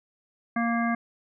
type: harmonic tone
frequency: 233.1 Hz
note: A#3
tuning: in tune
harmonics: 1 / 3 / 5 / 7 / 9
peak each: -25 / -30 / -32 / -33 / -35 dBFS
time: 0.56-0.95 s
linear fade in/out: 5 ms
effects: none